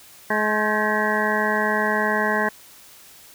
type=harmonic tone with a mistuned harmonic; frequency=212.5 Hz; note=G#3; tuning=40 cents sharp; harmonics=1 / 2 / 3 / 4 / 5 / 7 / 8 / 9; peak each=-27 / -27 / -27 / -27 / -27 / -27 / -27 / -27 dBFS; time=0.3-2.49 s; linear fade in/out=5 ms; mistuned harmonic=7; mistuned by=+84 cents; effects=white hiss -47 dBFS RMS until 3.34 s